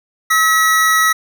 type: tone pair together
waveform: square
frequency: 1287 / 1932.6 Hz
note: E6 / B6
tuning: -42 / -38 cents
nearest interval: perfect fifth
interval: 704 cents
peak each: -14 dBFS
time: 0.3-1.13 s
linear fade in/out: 10 ms
effects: none